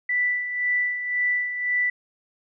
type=tone with tremolo; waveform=sine; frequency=1975.5 Hz; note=B6; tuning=in tune; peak=-19 dBFS; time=0.09-1.9 s; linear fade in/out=5 ms; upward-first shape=sine; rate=1.9 Hz; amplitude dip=60%; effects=none